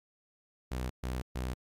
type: tone bursts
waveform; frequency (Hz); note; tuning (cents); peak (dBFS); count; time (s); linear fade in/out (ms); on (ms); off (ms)
sawtooth; 62.9; B1; +32; -29; 3; 0.71-1.54; 10; 190; 130
effects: MP3 96 kbps